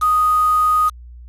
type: tone with quantisation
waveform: sine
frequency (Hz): 1244.5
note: D#6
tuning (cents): 0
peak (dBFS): -12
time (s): 0.01-0.9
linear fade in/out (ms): 20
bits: 5
effects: added 60 Hz sine -35 dBFS peak until 1.28 s + resampled to 32000 Hz